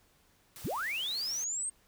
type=noise; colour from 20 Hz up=white; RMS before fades=-48 dBFS; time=0.56-1.44 s; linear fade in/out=0 ms
type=linear sweep; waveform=sine; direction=up; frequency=34.92 to 8600 Hz; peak=-32 dBFS; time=0.64-1.7 s; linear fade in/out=10 ms
effects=pink hiss -67 dBFS RMS until 1.87 s